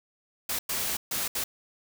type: noise bursts at uneven times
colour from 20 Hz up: white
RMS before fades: -30 dBFS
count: 4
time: 0.49-0.59 / 0.69-0.97 / 1.11-1.28 / 1.35-1.44 s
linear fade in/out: 5 ms
effects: none